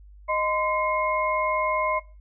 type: tone cluster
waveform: sine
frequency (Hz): 620 / 1030 / 2155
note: D#5 / C6 / C#7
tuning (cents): -6 / -28 / -49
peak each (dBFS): -26 / -25 / -30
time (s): 0.28-2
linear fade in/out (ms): 20
effects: noise-tail reverb RT60 0.3 s tail -17 dB re dry + added 50 Hz sine -45 dBFS peak until 2.2 s